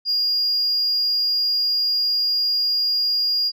sine tone, 4839 Hz, D#8, 49 cents flat, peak -16 dBFS, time 0.05-3.52 s, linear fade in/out 50 ms, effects tanh soft clip ceiling -15 dBFS

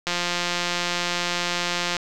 click train, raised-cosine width 0.2 ms, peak -7 dBFS, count 333, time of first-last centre 0.07-1.967 s, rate 175 Hz, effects none

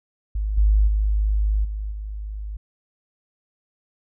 sine tone with level steps, 51.91 Hz, G#1, in tune, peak -21 / -13 / -17 / -25 / -28 dBFS, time 0.35-2.57 s, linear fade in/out 5 ms, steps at 0.57 / 0.87 / 1.64 / 1.91 s, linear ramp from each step 10 ms, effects none

